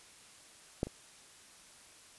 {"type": "clicks", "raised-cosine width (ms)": 2, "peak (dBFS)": [-17, -29], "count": 2, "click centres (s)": [0.831, 0.87], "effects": ["white hiss -57 dBFS RMS until 2.18 s", "resampled to 24000 Hz"]}